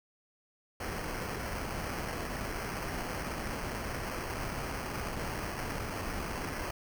pink noise with sample-and-hold, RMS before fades -37 dBFS, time 0.8-6.71 s, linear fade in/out 5 ms, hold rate 3675 Hz, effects none

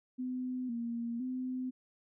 sine tone with pitch steps, 253.5 / 234.2 / 255.4 Hz, B3 / A#3 / C4, +45 / +8 / -42 cents, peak -34 dBFS, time 0.18-1.71 s, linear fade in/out 20 ms, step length 510 ms, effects none

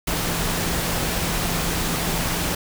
sine tone in noise, 168.6 Hz, E3, 39 cents sharp, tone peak -30 dBFS, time 0.07-2.55 s, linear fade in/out 5 ms, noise pink, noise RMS -24 dBFS, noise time 0.07-2.55 s, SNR -9 dB, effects none

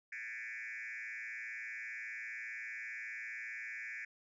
sine tone with frequency modulation, 2011 Hz, B6, 31 cents sharp, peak -40 dBFS, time 0.12-4.05 s, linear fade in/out 5 ms, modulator 115 Hz, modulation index 3.3, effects tanh soft clip ceiling -39 dBFS

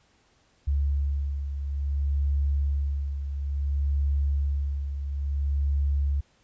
sine beating tone pair, 70.4 / 70.98 Hz, C#2 / C#2, +27 / +42 cents, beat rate 0.58 Hz, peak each -24 / -32 dBFS, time 0.67-6.21 s, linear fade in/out 10 ms, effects pink hiss -64 dBFS RMS until 6.43 s + resampled to 16000 Hz

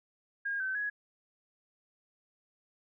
sine tone with pitch steps, 1624 / 1536 / 1672 Hz, G#6 / G6 / G#6, -39 / -36 / +11 cents, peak -31 dBFS, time 0.45-0.9 s, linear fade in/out 10 ms, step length 150 ms, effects none

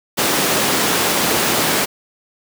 pink high-pass noise, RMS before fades -17 dBFS, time 0.17-1.86 s, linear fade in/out 20 ms, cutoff 220 Hz, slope 12 dB/octave, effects none

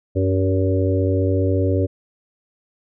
harmonic tone with a mistuned harmonic, 94.5 Hz, F#2, 37 cents sharp, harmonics 1 / 3 / 4 / 5 / 6, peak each -18 / -23 / -24 / -25 / -26 dBFS, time 0.15-1.87 s, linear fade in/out 20 ms, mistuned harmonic 4, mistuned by +20 cents, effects none

